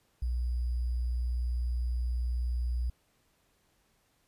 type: tone with sample-and-hold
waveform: sine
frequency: 60.5 Hz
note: B1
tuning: 35 cents flat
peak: -28 dBFS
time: 0.22-2.9 s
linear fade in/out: 5 ms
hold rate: 4900 Hz
effects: pink hiss -71 dBFS RMS until 4.27 s + resampled to 32000 Hz